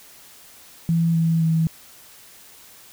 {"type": "tone with pitch steps", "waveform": "sine", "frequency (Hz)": [166.3, 164.11, 161.94], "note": ["E3", "E3", "E3"], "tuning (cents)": [16, -7, -30], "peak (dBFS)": -16, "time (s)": [0.89, 1.67], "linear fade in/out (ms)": 0, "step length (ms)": 260, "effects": ["white hiss -47 dBFS RMS until 2.92 s"]}